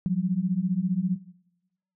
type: beating tone pair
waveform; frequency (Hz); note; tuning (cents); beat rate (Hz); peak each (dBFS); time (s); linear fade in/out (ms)
sine; 174.61 / 189.61; F3 / F#3; 0 / +43; 15; -26; 0.06-1.16; 0
effects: noise-tail reverb RT60 0.9 s tail -18 dB re dry